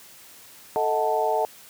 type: harmonic tone with a mistuned harmonic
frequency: 146.83 Hz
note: D3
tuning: in tune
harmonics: 3 / 4 / 5 / 6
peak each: -26 / -26 / -26 / -26 dBFS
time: 0.76-1.45 s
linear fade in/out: 0 ms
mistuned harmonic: 4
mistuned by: +120 cents
effects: white hiss -48 dBFS RMS until 1.69 s + high-pass 80 Hz 12 dB/octave